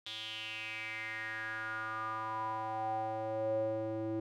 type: tone with band-pass filter sweep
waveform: square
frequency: 110 Hz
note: A2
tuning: in tune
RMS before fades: -38 dBFS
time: 0.06-4.2 s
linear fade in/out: 5 ms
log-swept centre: 3500 to 390 Hz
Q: 6.3
effects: none